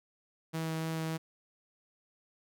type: tone with vibrato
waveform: sawtooth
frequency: 161.1 Hz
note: E3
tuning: 39 cents flat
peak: -29 dBFS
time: 0.53-1.18 s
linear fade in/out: 20 ms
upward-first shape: sine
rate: 3.4 Hz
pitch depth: 8 cents each way
effects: none